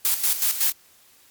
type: noise with tremolo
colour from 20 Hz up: blue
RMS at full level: -20 dBFS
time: 0.05-0.72 s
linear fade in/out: 0 ms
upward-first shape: square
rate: 5.4 Hz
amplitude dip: 65%
effects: white hiss -55 dBFS RMS until 1.3 s + MP3 96 kbps